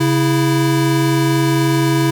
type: tone pair together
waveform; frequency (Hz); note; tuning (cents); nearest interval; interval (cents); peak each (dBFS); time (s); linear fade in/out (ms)
square; 137.56 / 328.6; C#3 / E4; -13 / -5; octave + minor third; 1508; -16; 0-2.11; 10
effects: none